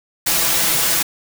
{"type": "noise with comb filter", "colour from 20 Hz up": "white", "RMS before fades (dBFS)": -17, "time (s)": [0.26, 1.03], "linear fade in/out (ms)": 10, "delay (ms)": 6, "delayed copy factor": 0.8, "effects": []}